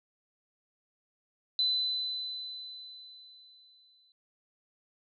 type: tone with exponential decay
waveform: sine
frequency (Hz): 4015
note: B7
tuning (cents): +28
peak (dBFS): -24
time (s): 1.59-4.12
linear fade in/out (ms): 1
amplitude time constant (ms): 550
effects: none